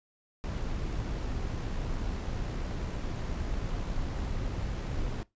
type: noise with amplitude modulation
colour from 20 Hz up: brown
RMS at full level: -32 dBFS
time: 0.44-5.23 s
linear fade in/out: 0 ms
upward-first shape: sine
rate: 66.2 Hz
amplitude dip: 25%
effects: noise-tail reverb RT60 0.2 s tail -21 dB re dry + resampled to 16000 Hz